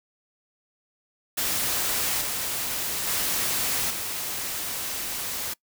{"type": "noise with level steps", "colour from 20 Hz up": "white", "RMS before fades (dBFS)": [-26, -29, -26, -31], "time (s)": [1.37, 5.54], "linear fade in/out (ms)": 10, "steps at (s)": [2.21, 3.07, 3.9], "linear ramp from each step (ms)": 5, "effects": ["noise-tail reverb RT60 0.1 s tail -23 dB re dry"]}